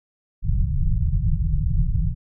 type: low-pass noise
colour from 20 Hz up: pink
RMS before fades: -20 dBFS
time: 0.42-2.15 s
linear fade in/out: 50 ms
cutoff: 170 Hz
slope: 96 dB/octave
effects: none